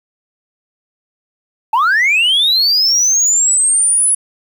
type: linear sweep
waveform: sine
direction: up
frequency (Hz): 842 to 10330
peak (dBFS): -7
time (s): 1.73-4.15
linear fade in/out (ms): 5
effects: tanh soft clip ceiling -8 dBFS + 7-bit